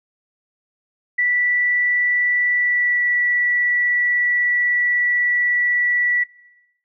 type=tone with pitch glide; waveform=sine; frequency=1964 to 1952.7 Hz; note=B6 to B6; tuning=-10 to -20 cents; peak=-15 dBFS; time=1.18-6.24 s; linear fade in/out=10 ms; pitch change=-10 cents; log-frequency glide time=2.54-3.03 s; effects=noise-tail reverb RT60 1.0 s tail -21 dB re dry